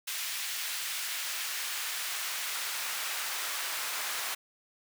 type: noise with high-pass filter sweep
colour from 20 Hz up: pink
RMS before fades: -35 dBFS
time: 0.07-4.35 s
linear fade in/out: 10 ms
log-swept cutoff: 2200 to 1100 Hz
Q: 0.83
effects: none